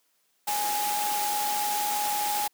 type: tone in noise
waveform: sine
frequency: 830.6 Hz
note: G#5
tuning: in tune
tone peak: -27 dBFS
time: 0.47-2.48 s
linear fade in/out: 10 ms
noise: white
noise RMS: -31 dBFS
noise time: 0.47-2.48 s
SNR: +1 dB
effects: white hiss -70 dBFS RMS until 2.53 s + high-pass 200 Hz 12 dB/octave